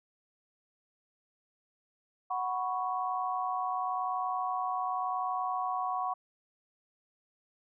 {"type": "chord", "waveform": "sine", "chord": "F# suspended fourth", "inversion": "none", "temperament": "equal", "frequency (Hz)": [740, 987.8, 1108.7], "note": ["F#5", "B5", "C#6"], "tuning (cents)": [0, 0, 0], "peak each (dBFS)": [-33, -37, -34], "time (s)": [2.3, 6.14], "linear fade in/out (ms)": 10, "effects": []}